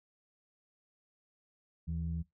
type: tone pair together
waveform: sine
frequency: 77.85 / 164.81 Hz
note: D#2 / E3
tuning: +2 / 0 cents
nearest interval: octave + minor second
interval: 1298 cents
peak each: -35 / -36 dBFS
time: 1.87-2.23 s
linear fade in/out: 20 ms
effects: noise-tail reverb RT60 0.2 s tail -23 dB re dry + tanh soft clip ceiling -26 dBFS